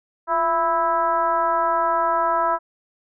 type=tone with frequency modulation; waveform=sine; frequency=991 Hz; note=B5; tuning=6 cents sharp; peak=-17 dBFS; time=0.27-2.59 s; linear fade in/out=50 ms; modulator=322 Hz; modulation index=1.2; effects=none